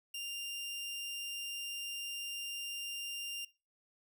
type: tone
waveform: sawtooth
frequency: 2794 Hz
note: F7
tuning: in tune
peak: -36 dBFS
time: 0.14-3.45 s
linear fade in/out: 5 ms
effects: noise-tail reverb RT60 0.3 s tail -20 dB re dry